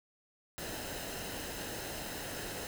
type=noise with comb filter; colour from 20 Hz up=pink; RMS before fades=-41 dBFS; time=0.58-2.67 s; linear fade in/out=0 ms; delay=0.87 ms; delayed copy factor=-0.5; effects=none